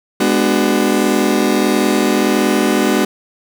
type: chord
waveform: 35% pulse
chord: G# half-diminished seventh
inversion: none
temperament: just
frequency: 207.7 / 249.2 / 299 / 373.8 Hz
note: G#3 / B3 / D4 / F#4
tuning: 0 / +16 / +31 / +18 cents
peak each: -16 dBFS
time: 0.2-3.05 s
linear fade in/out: 5 ms
effects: none